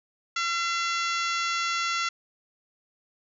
harmonic tone with a mistuned harmonic, 680 Hz, F5, 46 cents flat, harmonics 2 / 3 / 4 / 5 / 6 / 7 / 8 / 9 / 10, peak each -28 / -32 / -34 / -36 / -38 / -39 / -40 / -41 / -42 dBFS, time 0.36-2.09 s, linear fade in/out 5 ms, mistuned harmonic 7, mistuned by -65 cents, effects none

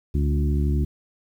harmonic tone with a mistuned harmonic, 71.9 Hz, D2, 36 cents flat, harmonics 1 / 2 / 3 / 4 / 5, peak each -20 / -26 / -30 / -32 / -34 dBFS, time 0.14-0.85 s, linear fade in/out 10 ms, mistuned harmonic 2, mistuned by +25 cents, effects 9-bit

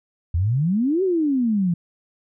sine exponential two-way sweep, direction up then down, 78.8 to 392 to 166.2 Hz, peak -17 dBFS, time 0.34-1.74 s, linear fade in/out 5 ms, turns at 1.03 s, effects none

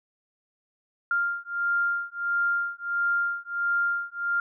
sine beating tone pair, 1396.9 / 1398.4 Hz, F6 / F6, 0 / +2 cents, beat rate 1.5 Hz, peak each -27 dBFS, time 1.11-4.4 s, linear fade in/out 2 ms, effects none

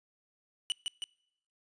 45% pulse tone with echo, 2960 Hz, F#7, in tune, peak -28 dBFS, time 0.7-0.72 s, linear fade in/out 0 ms, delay 160 ms, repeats 2, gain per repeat -3 dB, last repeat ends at 1.04 s, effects noise-tail reverb RT60 0.8 s tail -26 dB re dry + resampled to 22050 Hz

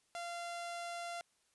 sawtooth tone, 690 Hz, F5, 21 cents flat, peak -37 dBFS, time 0.15-1.21 s, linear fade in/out 0 ms, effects white hiss -75 dBFS RMS until 1.54 s + resampled to 24000 Hz

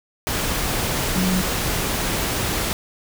sine tone in noise, 185 Hz, F#3, in tune, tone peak -19 dBFS, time 1.16-1.41 s, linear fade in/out 0 ms, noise pink, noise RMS -23 dBFS, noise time 0.27-2.73 s, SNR +1 dB, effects none

